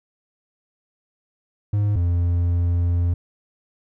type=tone pair in turn; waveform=triangle; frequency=103.2 / 86.78 Hz; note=G#2 / F2; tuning=-10 / -10 cents; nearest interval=minor third; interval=300 cents; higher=first; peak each=-15 dBFS; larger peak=neither; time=1.73-1.96 / 1.96-3.14 s; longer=second; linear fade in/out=5 ms; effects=none